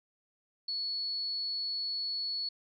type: tone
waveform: sine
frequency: 4400 Hz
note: C#8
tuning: 14 cents flat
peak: -32 dBFS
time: 0.68-2.49 s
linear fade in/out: 5 ms
effects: none